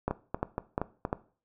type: two click trains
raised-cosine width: 1 ms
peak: -14 / -16 dBFS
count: 4 / 5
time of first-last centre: 0.08-1.129 / 0.11-1.051 s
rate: 2.86 / 4.25 Hz
effects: noise-tail reverb RT60 0.4 s tail -17 dB re dry